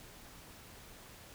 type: silence
effects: pink hiss -54 dBFS RMS until 1.34 s